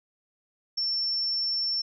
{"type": "tone", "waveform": "sine", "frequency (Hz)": 5410, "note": "E8", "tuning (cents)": 44, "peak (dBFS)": -25, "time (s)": [0.77, 1.82], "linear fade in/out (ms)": 10, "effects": []}